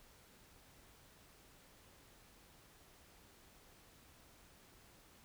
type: silence
effects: pink hiss -64 dBFS RMS until 5.24 s